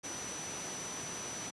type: tone in noise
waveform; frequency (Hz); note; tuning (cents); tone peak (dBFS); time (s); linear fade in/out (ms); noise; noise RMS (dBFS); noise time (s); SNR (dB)
sine; 5950; F#8; +9; -42; 0.03-1.51; 20; pink; -42; 0.03-1.51; -3
effects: high-pass 150 Hz 12 dB/octave + resampled to 24000 Hz